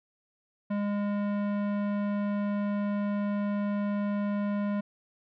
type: tone with tanh clipping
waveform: sine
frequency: 204.3 Hz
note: G#3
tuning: 28 cents flat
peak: -29 dBFS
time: 0.7-4.81 s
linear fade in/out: 10 ms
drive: 17 dB
effects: none